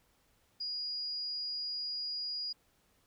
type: tone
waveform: sine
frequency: 4879 Hz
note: D#8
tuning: 35 cents flat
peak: -35 dBFS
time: 0.6-2.53 s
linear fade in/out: 10 ms
effects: pink hiss -71 dBFS RMS until 3.06 s